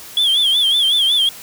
sine tone with vibrato, 3326 Hz, G#7, 2 cents sharp, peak -9 dBFS, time 0.17-1.29 s, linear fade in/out 2 ms, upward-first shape sine, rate 5.4 Hz, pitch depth 110 cents each way, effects tanh soft clip ceiling -11 dBFS + white hiss -36 dBFS RMS until 1.42 s

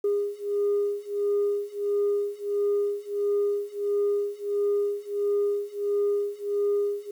sine beating tone pair, 406.9 / 408.4 Hz, G#4 / G#4, -35 / -29 cents, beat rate 1.5 Hz, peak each -26 / -25 dBFS, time 0.04-7.11 s, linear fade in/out 5 ms, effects tanh soft clip ceiling -18 dBFS + 9-bit

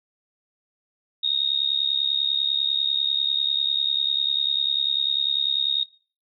sine tone with amplitude modulation, 3729 Hz, A#7, in tune, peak -16 dBFS, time 1.23-5.84 s, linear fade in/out 10 ms, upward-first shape sine, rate 70.1 Hz, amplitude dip 85%, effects noise-tail reverb RT60 0.4 s tail -21 dB re dry

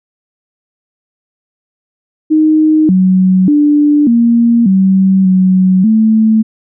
sine tone with pitch steps, 310.8 / 186.4 / 294.5 / 234.1 / 190.9 / 186.4 / 219.6 Hz, D#4 / F#3 / D4 / A#3 / G3 / F#3 / A3, -2 / +13 / +5 / +8 / -46 / +13 / -3 cents, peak -5 dBFS, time 2.3-6.43 s, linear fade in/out 20 ms, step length 590 ms, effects none

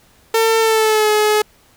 sawtooth tone with pitch glide, 449.7 to 424.5 Hz, A4 to G#4, +38 to +38 cents, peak -8 dBFS, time 0.34-1.42 s, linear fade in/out 5 ms, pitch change -100 cents, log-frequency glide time 0.59-1.1 s, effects pink hiss -52 dBFS RMS until 1.76 s

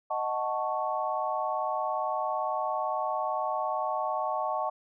sine chord, D# half-diminished seventh, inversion none, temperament equal, 622.3 / 740 / 880 / 1108.7 Hz, D#5 / F#5 / A5 / C#6, 0 / 0 / 0 / 0 cents, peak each -33 dBFS, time 0.1-4.7 s, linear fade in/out 10 ms, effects none

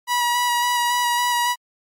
sawtooth tone with vibrato, 968 Hz, B5, 35 cents flat, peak -14 dBFS, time 0.07-1.56 s, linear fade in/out 50 ms, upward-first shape square, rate 3.6 Hz, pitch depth 13 cents each way, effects MP3 64 kbps

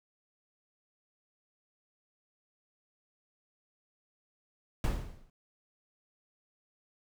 brown noise with exponential decay, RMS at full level -24 dBFS, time 4.84-5.3 s, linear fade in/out 1 ms, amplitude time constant 100 ms, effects none

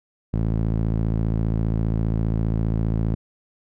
sawtooth tone with band-pass filter, 55 Hz, A1, in tune, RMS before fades -22 dBFS, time 0.33-3.15 s, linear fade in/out 10 ms, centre 150 Hz, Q 0.96, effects none

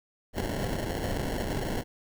pink noise with sample-and-hold, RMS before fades -31 dBFS, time 0.33-1.84 s, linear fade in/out 50 ms, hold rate 1225 Hz, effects none

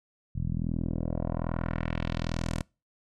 10% pulse tone with low-pass filter sweep, 41.2 Hz, E1, in tune, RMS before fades -31 dBFS, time 0.35-2.62 s, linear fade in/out 10 ms, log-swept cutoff 130 to 9600 Hz, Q 1.5, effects noise-tail reverb RT60 0.3 s tail -26 dB re dry

